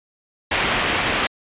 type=low-pass noise; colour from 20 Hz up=white; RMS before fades=-21 dBFS; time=0.51-1.27 s; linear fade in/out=5 ms; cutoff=3100 Hz; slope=24 dB/octave; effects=resampled to 8000 Hz